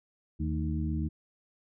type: harmonic tone with a mistuned harmonic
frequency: 77.78 Hz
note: D#2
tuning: in tune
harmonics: 1 / 2 / 3 / 4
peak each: -31 / -34 / -36 / -37 dBFS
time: 0.39-1.09 s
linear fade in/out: 20 ms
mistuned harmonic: 3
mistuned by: -73 cents
effects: none